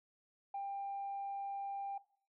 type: tone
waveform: sine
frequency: 794 Hz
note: G5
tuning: 22 cents sharp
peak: -37 dBFS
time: 0.54-1.98 s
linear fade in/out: 5 ms
effects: noise-tail reverb RT60 0.5 s tail -19 dB re dry + tanh soft clip ceiling -35 dBFS